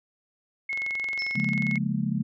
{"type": "tone", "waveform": "sine", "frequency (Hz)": 2175, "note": "C#7", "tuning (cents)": -33, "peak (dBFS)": -27, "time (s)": [0.69, 1.78], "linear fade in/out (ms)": 5}
{"type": "click train", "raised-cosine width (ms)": 0.2, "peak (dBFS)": -22, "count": 24, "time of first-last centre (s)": [0.73, 1.757], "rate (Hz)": 22.4}
{"type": "tone with exponential decay", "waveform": "sine", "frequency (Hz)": 5300, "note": "E8", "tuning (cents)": 9, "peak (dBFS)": -30, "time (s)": [1.19, 1.55], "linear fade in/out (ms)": 1, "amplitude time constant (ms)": 77}
{"type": "chord", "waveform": "sine", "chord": "Bb minor seventh", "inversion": "first", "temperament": "just", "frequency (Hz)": [139.85, 174.81, 209.8, 233.1], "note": ["Db3", "F3", "Ab3", "Bb3"], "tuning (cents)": [16, 2, 18, 0], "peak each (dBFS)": [-30, -30, -28, -32], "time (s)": [1.35, 2.23], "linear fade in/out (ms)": 10}
{"effects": []}